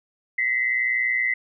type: tone pair together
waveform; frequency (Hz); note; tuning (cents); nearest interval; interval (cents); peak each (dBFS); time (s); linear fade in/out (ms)
sine; 1931.4 / 2052; B6 / C7; -39 / -34; minor second; 105; -26 / -21; 0.38-1.34; 5
effects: none